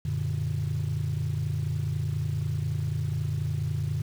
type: chord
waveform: sine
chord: Gb augmented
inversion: none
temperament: equal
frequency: 92.5 / 116.54 / 146.83 Hz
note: Gb2 / Bb2 / D3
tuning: 0 / 0 / 0 cents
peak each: -30 / -30 / -28 dBFS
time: 0.05-4.02 s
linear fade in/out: 5 ms
effects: tanh soft clip ceiling -21 dBFS + 8-bit